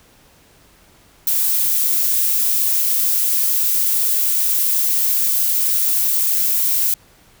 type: noise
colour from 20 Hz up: violet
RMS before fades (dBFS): -17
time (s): 1.27-6.94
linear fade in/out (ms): 2
effects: pink hiss -51 dBFS RMS until 7.4 s